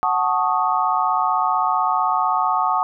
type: chord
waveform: sine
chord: D# half-diminished seventh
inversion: first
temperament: equal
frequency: 740 / 880 / 1108.7 / 1244.5 Hz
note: F#5 / A5 / C#6 / D#6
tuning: 0 / 0 / 0 / 0 cents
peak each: -22 dBFS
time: 0.03-2.83 s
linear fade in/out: 0 ms
effects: none